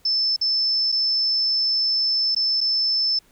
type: tone with dropouts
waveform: sine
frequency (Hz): 5274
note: E8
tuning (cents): 0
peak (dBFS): -18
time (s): 0.05-3.19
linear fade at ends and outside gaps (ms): 5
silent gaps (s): 0.363-0.412 / 0.919-0.923 / 2.349-2.363 / 2.607-2.611
effects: pink hiss -58 dBFS RMS until 3.31 s